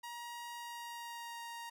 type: tone with pitch glide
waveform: sawtooth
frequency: 949 to 935.4 Hz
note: A#5 to A#5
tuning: +31 to +6 cents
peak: -40 dBFS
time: 0.03-1.7 s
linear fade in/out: 10 ms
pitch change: -25 cents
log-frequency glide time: 0.54-1.41 s
effects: none